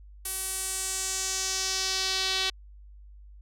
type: tone with band-pass filter sweep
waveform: sawtooth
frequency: 380 Hz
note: F#4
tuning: 46 cents sharp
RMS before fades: -30 dBFS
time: 0.25-2.5 s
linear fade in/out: 5 ms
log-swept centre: 11000 to 3800 Hz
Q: 2.3
effects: added 50 Hz sine -46 dBFS peak until 3.41 s